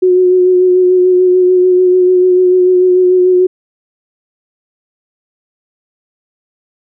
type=tone with vibrato; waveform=sine; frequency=365.2 Hz; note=F#4; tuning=23 cents flat; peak=-5 dBFS; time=0.02-3.47 s; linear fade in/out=10 ms; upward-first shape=sine; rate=6.8 Hz; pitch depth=21 cents each way; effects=none